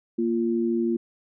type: tone pair together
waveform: sine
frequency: 233.1 / 345.9 Hz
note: A#3 / F4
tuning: 0 / -17 cents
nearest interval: perfect fifth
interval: 683 cents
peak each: -24 dBFS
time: 0.18-0.97 s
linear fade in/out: 10 ms
effects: none